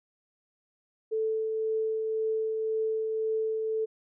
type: tone with tremolo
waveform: sine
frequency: 440 Hz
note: A4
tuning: in tune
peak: -25 dBFS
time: 1.11-3.86 s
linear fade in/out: 20 ms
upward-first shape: triangle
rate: 1.9 Hz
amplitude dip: 30%
effects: none